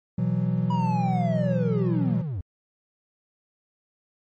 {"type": "chord", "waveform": "triangle", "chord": "B suspended fourth", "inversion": "none", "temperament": "equal with one note detuned", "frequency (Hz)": [123.47, 165.48, 185], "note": ["B2", "E3", "F#3"], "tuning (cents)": [0, 7, 0], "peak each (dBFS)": -24, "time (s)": [0.18, 2.22], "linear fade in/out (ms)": 5}
{"type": "linear sweep", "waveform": "triangle", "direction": "down", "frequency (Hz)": [977, 76.9], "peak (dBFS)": -25, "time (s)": [0.7, 2.41], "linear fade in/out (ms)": 5}
{"effects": ["MP3 32 kbps"]}